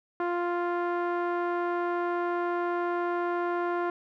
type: tone with low-pass filter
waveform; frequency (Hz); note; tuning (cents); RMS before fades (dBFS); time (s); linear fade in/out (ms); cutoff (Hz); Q
sawtooth; 349.2; F4; 0; -29; 0.2-3.9; 2; 1300; 1.8
effects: none